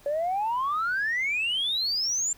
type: exponential sweep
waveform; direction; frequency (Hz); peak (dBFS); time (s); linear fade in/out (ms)
sine; up; 560 to 7380; -23; 0.06-2.33; 2
effects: tanh soft clip ceiling -21 dBFS + pink hiss -55 dBFS RMS until 2.37 s